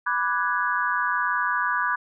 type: chord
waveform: sine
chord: G# half-diminished seventh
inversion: first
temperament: equal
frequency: 987.8 / 1174.7 / 1480 / 1661.2 Hz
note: B5 / D6 / F#6 / G#6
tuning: 0 / 0 / 0 / 0 cents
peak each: -27 dBFS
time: 0.06-1.96 s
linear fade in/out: 10 ms
effects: none